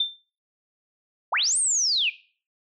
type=tone with exponential decay; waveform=sine; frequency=3573 Hz; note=A7; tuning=26 cents sharp; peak=-17 dBFS; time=0-0.17 s; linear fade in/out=5 ms; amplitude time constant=35 ms
type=linear two-way sweep; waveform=sine; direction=up then down; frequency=500 to 8950 to 2318 Hz; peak=-20 dBFS; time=1.32-2.1 s; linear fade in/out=10 ms; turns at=1.58 s
effects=noise-tail reverb RT60 0.4 s tail -17 dB re dry